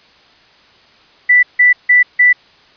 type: tone bursts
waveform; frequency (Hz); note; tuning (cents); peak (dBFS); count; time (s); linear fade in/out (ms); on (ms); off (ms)
sine; 1975.5; B6; 0; -5; 4; 1.29-2.33; 10; 140; 160
effects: white hiss -47 dBFS RMS until 2.76 s + resampled to 11025 Hz